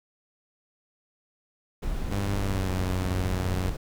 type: noise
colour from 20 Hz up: brown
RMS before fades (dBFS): -31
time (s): 1.82-3.77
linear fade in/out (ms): 10
type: tone with pitch glide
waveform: sawtooth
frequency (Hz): 100 to 92.23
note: G2 to F#2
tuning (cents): +35 to -5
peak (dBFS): -23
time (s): 2.11-3.7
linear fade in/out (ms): 10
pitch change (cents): -140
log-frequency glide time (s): 2.37-2.76
effects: none